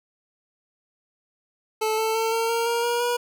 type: tone with pitch steps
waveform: 25% pulse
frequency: 436.3 / 442.6 / 449.1 / 455.6 / 462.2 / 469 / 475.8 / 482.7 Hz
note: A4 / A4 / A4 / A#4 / A#4 / A#4 / A#4 / B4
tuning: -15 / +10 / +35 / -40 / -15 / +11 / +35 / -40 cents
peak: -18 dBFS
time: 1.81-3.17 s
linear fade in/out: 10 ms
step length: 170 ms
effects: none